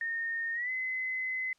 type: tone with pitch glide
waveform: sine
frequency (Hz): 1836 to 2037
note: A#6 to C7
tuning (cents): -27 to -47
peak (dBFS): -31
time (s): 0.01-1.53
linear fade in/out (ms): 2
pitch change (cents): +180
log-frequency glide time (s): 0.53-0.71
effects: white hiss -70 dBFS RMS until 1.58 s + low-pass 6000 Hz 12 dB/octave